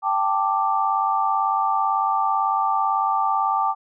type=chord; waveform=sine; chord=G suspended second; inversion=none; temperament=just; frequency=784 / 882 / 1176 Hz; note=G5 / A5 / D6; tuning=0 / +4 / +2 cents; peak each=-23 / -23 / -22 dBFS; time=0.02-3.75 s; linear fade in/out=50 ms; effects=none